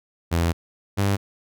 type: tone pair in turn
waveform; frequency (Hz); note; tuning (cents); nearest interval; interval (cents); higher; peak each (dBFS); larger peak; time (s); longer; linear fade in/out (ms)
sawtooth; 84.3 / 99.75; E2 / G2; +39 / +31; minor third; 292; second; -15; neither; 0.31-0.53 / 0.97-1.17; first; 20
effects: none